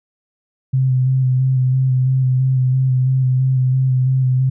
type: tone with vibrato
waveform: sine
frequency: 129.8 Hz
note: C3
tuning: 13 cents flat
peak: -12 dBFS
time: 0.73-4.5 s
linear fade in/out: 10 ms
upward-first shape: square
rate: 3 Hz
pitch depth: 20 cents each way
effects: none